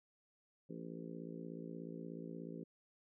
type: harmonic tone with a mistuned harmonic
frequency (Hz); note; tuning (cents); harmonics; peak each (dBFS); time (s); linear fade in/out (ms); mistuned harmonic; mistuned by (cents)
56.7; A#1; -47; 3 / 4 / 5 / 6 / 7 / 8 / 9; -49 / -52 / -51 / -56 / -53 / -58 / -57; 0.69-2.64; 10; 9; -17
effects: none